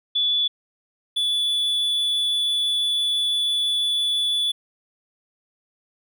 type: tone pair in turn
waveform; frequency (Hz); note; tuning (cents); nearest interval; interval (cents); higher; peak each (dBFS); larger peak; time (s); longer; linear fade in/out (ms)
sine / triangle; 3449 / 3449; A7 / A7; -35 / -35; unison; 0; neither; -18; neither; 0.15-0.48 / 1.16-4.52; second; 10
effects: none